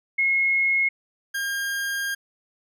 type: tone pair in turn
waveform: sine / 40% pulse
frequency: 2165 / 1611.6 Hz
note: C#7 / G6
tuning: -41 / +48 cents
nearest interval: perfect fourth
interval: 511 cents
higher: first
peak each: -18 / -24 dBFS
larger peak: first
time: 0.18-0.89 / 1.34-2.15 s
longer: second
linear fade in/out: 10 ms
effects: none